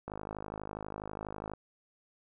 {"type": "click train", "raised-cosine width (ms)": 1, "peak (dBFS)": -25, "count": 77, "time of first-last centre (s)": [0.08, 1.536], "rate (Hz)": 52.2, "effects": []}